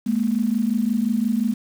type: tone pair together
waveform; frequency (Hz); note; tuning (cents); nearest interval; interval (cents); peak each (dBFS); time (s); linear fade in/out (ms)
sine; 211.9 / 237.6; G#3 / A#3; +35 / +33; major second; 198; -21; 0.06-1.54; 10
effects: 7-bit